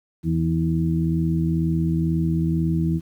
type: harmonic tone with a mistuned harmonic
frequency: 82.1 Hz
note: E2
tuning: 6 cents flat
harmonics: 1 / 2 / 3 / 4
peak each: -27 / -20 / -32 / -26 dBFS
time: 0.23-3.01 s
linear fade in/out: 50 ms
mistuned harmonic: 4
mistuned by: -31 cents
effects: 9-bit